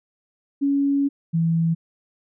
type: tone pair in turn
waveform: sine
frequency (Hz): 280 / 165.01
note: C#4 / E3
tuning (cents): +18 / +2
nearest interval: major sixth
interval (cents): 916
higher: first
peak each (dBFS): -17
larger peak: neither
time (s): 0.61-1.09 / 1.33-1.75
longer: first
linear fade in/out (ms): 20
effects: none